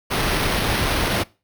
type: noise with sample-and-hold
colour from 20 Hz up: pink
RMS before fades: -21 dBFS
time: 0.1-1.24 s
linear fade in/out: 20 ms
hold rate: 7350 Hz
effects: noise-tail reverb RT60 0.3 s tail -22 dB re dry